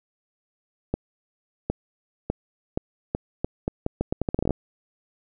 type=accelerating click train; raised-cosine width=2 ms; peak=-10 dBFS; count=19; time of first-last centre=0.94-4.507 s; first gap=760 ms; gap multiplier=0.79; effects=none